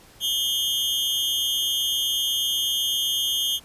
40% pulse tone with amplitude modulation, 3217 Hz, G7, 44 cents sharp, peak -17 dBFS, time 0.2-3.6 s, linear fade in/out 50 ms, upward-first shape sine, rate 272 Hz, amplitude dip 95%, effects pink hiss -51 dBFS RMS until 3.64 s + resampled to 32000 Hz

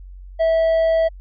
triangle tone, 652 Hz, E5, 19 cents flat, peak -12 dBFS, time 0.39-1.09 s, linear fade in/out 20 ms, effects added 46 Hz sine -35 dBFS peak until 1.2 s + resampled to 11025 Hz

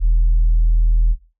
sine tone, 40.51 Hz, E1, 29 cents flat, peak -9 dBFS, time 0-1.16 s, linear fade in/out 50 ms, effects noise-tail reverb RT60 0.3 s tail -17 dB re dry + tanh soft clip ceiling -8 dBFS

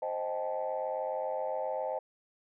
sine chord, A half-diminished seventh, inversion first, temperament equal with one note detuned, 523.3 / 622.3 / 784 / 871.4 Hz, C5 / Eb5 / G5 / A5, 0 / 0 / 0 / -17 cents, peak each -35 / -35 / -39 / -38 dBFS, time 0.02-1.99 s, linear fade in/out 5 ms, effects tanh soft clip ceiling -23 dBFS

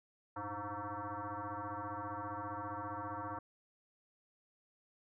sine tone with frequency modulation, 110.5 Hz, A2, 8 cents sharp, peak -39 dBFS, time 0.36-3.39 s, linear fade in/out 5 ms, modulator 206 Hz, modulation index 6.2, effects none

